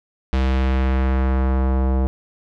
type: tone with low-pass filter sweep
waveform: square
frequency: 65.41 Hz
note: C2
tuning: in tune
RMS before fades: -18 dBFS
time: 0.33-2.07 s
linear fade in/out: 0 ms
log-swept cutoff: 3800 to 750 Hz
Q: 1
effects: none